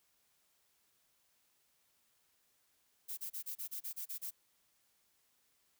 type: noise bursts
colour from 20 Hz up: violet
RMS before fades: -42 dBFS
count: 10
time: 3.08-4.31 s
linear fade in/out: 20 ms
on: 96 ms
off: 30 ms
effects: white hiss -75 dBFS RMS until 5.79 s